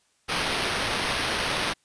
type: noise with sample-and-hold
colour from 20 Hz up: white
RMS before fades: -27 dBFS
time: 0.28-1.74 s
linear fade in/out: 20 ms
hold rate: 7350 Hz
effects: white hiss -67 dBFS RMS until 1.84 s + resampled to 22050 Hz